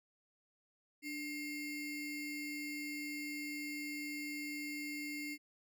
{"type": "ring-modulated tone", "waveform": "square", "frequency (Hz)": 1212, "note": "D#6", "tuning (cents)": -46, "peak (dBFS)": -38, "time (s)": [1.02, 5.38], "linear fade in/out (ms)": 50, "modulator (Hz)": 918, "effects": []}